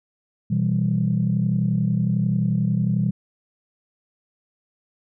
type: chord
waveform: sine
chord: E minor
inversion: second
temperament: equal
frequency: 123.47 / 164.81 / 196 Hz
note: B2 / E3 / G3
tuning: 0 / 0 / 0 cents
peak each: -22 dBFS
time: 0.5-3.11 s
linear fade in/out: 10 ms
effects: tanh soft clip ceiling -10 dBFS